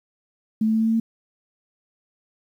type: tone with pitch steps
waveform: sine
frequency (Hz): 218.5 / 220 / 221.6 / 223.1 / 224.6 / 226.2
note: A3 / A3 / A3 / A3 / A3 / A3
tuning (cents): -12 / 0 / +13 / +24 / +36 / +48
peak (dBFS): -17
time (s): 0.61-1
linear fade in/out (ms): 5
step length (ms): 65
effects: 9-bit